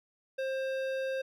sine tone with hard clipping, 530 Hz, C5, 22 cents sharp, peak -33 dBFS, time 0.38-1.22 s, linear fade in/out 10 ms, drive 13 dB, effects none

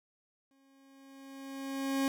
40% pulse tone with exponential growth, 271.5 Hz, C#4, 36 cents flat, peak -26 dBFS, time 0.51-2.08 s, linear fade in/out 1 ms, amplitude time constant 340 ms, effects none

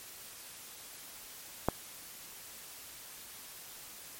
click, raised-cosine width 1 ms, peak -12 dBFS, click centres 1.686 s, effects white hiss -49 dBFS RMS until 4.19 s + MP3 64 kbps

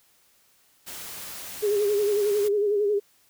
white noise, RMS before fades -38 dBFS, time 0.86-2.49 s, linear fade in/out 20 ms
sine tone with vibrato, 411.7 Hz, G#4, 15 cents flat, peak -20 dBFS, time 1.62-3 s, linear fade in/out 20 ms, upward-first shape sine, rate 11 Hz, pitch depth 57 cents each way
effects white hiss -62 dBFS RMS until 3.29 s

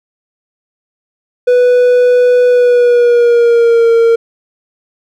triangle tone with pitch glide, 493.9 to 460.8 Hz, B4 to A#4, 0 to -20 cents, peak -3 dBFS, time 1.47-4.16 s, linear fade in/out 10 ms, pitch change -120 cents, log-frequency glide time 2.48-3.91 s, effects none

